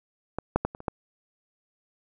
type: clicks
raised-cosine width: 1 ms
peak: -15 / -7 / -11 / -25 / -27 / -12 dBFS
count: 6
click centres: 0.386 / 0.56 / 0.65 / 0.749 / 0.804 / 0.882 s
effects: none